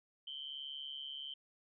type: tone with amplitude modulation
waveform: sine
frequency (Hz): 3101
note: G7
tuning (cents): -19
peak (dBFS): -39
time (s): 0.27-1.34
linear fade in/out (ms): 5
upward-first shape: sine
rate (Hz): 141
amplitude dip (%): 80
effects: none